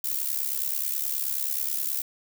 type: noise with amplitude modulation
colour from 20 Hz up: violet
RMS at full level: -25 dBFS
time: 0.04-2.02 s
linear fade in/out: 5 ms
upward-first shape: sine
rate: 69.4 Hz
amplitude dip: 80%
effects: none